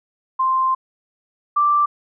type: tone pair in turn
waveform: sine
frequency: 1046.5 / 1174.7 Hz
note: C6 / D6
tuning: 0 / 0 cents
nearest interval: major second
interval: 200 cents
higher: second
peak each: -15 / -13 dBFS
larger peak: second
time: 0.39-0.75 / 1.56-1.86 s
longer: first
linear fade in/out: 10 ms
effects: none